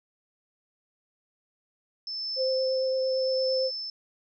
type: tone with tremolo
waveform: sine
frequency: 5274 Hz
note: E8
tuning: in tune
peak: -29 dBFS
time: 2.07-3.9 s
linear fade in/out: 2 ms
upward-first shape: triangle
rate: 0.85 Hz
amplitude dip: 65%
type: tone with vibrato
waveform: sine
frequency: 523.3 Hz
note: C5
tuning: in tune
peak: -24 dBFS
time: 2.36-3.71 s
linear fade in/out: 50 ms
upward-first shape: triangle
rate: 8.8 Hz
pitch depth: 14 cents each way
effects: none